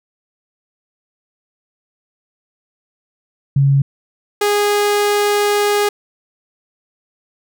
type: tone pair in turn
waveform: sine / sawtooth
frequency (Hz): 138.59 / 412.2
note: C#3 / G#4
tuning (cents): 0 / -13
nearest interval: octave + perfect fifth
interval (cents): 1887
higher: second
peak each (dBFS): -9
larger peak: neither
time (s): 3.56-3.82 / 4.41-5.89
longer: second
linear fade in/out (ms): 5
effects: none